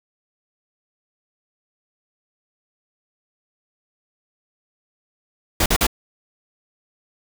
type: noise bursts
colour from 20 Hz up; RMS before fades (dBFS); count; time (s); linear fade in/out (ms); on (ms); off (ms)
pink; -17; 3; 5.6-5.868; 5; 60; 44
effects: none